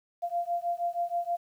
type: beating tone pair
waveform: sine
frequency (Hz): 690 / 696.3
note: F5 / F5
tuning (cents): -21 / -5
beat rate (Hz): 6.3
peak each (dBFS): -31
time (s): 0.22-1.37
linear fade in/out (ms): 20
effects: 10-bit